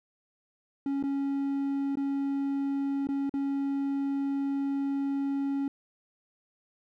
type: tone with dropouts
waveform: triangle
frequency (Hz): 277.2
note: C#4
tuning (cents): 0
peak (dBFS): -25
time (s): 0.86-5.68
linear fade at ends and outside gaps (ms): 2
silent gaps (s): 1.027-1.037 / 1.955-1.971 / 3.071-3.088 / 3.295-3.339
effects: none